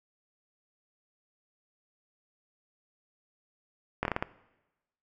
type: slowing click train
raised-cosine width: 0.5 ms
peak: -13 dBFS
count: 6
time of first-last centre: 4.03-4.225 s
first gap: 22 ms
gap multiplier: 1.29
effects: noise-tail reverb RT60 1.0 s tail -19 dB re dry